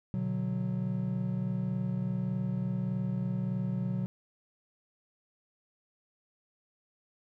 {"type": "chord", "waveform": "triangle", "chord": "B minor", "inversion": "none", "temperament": "equal", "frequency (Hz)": [123.47, 146.83, 185], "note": ["B2", "D3", "F#3"], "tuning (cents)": [0, 0, 0], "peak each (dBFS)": [-32, -36, -30], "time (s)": [0.14, 4.06], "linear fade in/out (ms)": 0, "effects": []}